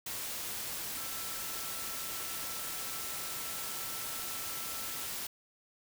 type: tone in noise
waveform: sine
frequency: 1334 Hz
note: E6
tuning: 20 cents sharp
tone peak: -50 dBFS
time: 0.97-5.07 s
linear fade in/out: 5 ms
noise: white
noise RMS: -39 dBFS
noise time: 0.06-5.27 s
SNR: -14 dB
effects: none